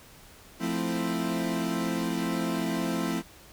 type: chord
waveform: 40% pulse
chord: F major seventh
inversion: none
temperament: equal with one note detuned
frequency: 174.61 / 220 / 260.9 / 329.6 Hz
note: F3 / A3 / C4 / E4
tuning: 0 / 0 / -5 / 0 cents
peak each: -32 dBFS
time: 0.59-3.23 s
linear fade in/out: 50 ms
effects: pink hiss -52 dBFS RMS until 3.52 s